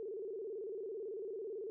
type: tone with vibrato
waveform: sine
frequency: 415.3 Hz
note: G#4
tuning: in tune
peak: -40 dBFS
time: 0-1.7 s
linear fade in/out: 0 ms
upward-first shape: square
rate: 18 Hz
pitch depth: 130 cents each way
effects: none